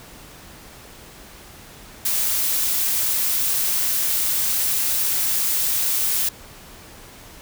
blue noise, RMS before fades -21 dBFS, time 2.05-6.29 s, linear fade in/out 5 ms, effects pink hiss -43 dBFS RMS until 7.41 s

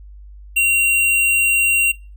square tone, 2753 Hz, F7, 25 cents flat, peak -13 dBFS, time 0.56-1.92 s, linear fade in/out 10 ms, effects noise-tail reverb RT60 0.3 s tail -21 dB re dry + added 50 Hz sine -36 dBFS peak until 2.16 s

